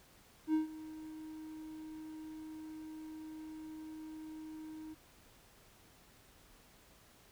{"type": "tone with ADSR envelope", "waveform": "triangle", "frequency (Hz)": 313, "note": "D#4", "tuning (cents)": 10, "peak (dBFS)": -25, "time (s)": [0.47, 4.95], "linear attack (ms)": 68, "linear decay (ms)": 130, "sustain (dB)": -18, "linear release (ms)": 23, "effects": ["pink hiss -63 dBFS RMS until 7.31 s"]}